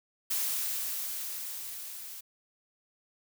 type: noise with level ramp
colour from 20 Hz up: blue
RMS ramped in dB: -30 to -44 dBFS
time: 0.3-2.21 s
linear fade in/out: 10 ms
effects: none